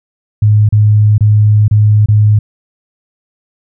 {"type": "tone with dropouts", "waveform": "sine", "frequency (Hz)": 105.8, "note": "G#2", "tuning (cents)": 33, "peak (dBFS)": -4, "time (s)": [0.42, 2.39], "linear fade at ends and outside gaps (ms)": 5, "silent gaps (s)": [[0.69, 0.724], [1.181, 1.207], [1.681, 1.711], [2.06, 2.085]], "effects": []}